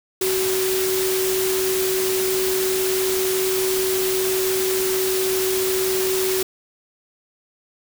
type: tone in noise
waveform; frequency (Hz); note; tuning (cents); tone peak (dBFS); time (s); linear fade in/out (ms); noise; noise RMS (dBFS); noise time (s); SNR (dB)
sine; 376.9; F#4; +32; -20; 0.21-6.43; 5; white; -25; 0.21-6.43; +2
effects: none